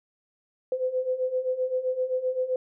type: beating tone pair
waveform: sine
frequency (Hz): 506 / 513.7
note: B4 / C5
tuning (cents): +42 / -32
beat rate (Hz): 7.7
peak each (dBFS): -30 / -26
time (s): 0.72-2.56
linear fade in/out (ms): 2
effects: none